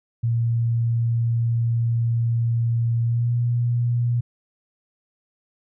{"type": "tone with pitch glide", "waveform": "sine", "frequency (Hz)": [116.54, 119.89], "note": ["A#2", "A#2"], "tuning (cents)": [0, 49], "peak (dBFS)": -18, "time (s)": [0.23, 4.21], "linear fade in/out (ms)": 10, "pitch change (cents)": 49, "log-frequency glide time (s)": [3.04, 3.32], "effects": []}